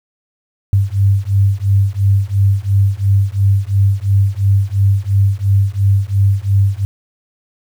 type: beating tone pair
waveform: sine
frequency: 97.4 / 100.3 Hz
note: G2 / G2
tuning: -11 / +40 cents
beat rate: 2.9 Hz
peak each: -13 dBFS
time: 0.73-6.85 s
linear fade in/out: 0 ms
effects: 7-bit